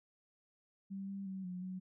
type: tone with pitch steps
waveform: sine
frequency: 194.9 / 196.7 / 190.6 / 180.9 / 185.6 Hz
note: G3 / G3 / G3 / F#3 / F#3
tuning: -10 / +6 / -48 / -39 / +6 cents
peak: -40 dBFS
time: 0.9-1.8 s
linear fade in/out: 20 ms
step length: 180 ms
effects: none